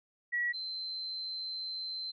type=tone pair in turn; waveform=sine; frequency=1927 / 4093 Hz; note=B6 / C8; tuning=-43 / -39 cents; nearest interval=octave + minor second; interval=1304 cents; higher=second; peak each=-29 / -36 dBFS; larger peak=first; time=0.32-0.53 / 0.53-2.12 s; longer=second; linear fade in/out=20 ms; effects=none